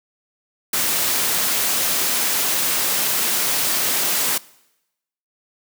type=noise; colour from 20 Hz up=white; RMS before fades=-20 dBFS; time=0.73-4.38 s; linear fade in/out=5 ms; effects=noise-tail reverb RT60 0.9 s tail -22 dB re dry + high-pass 150 Hz 12 dB/octave